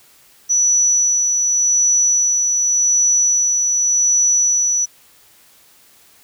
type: tone with tremolo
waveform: sine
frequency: 5920 Hz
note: F#8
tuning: in tune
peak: -11 dBFS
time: 0.49-4.86 s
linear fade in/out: 20 ms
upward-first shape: sine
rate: 0.87 Hz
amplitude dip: 30%
effects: white hiss -50 dBFS RMS until 6.23 s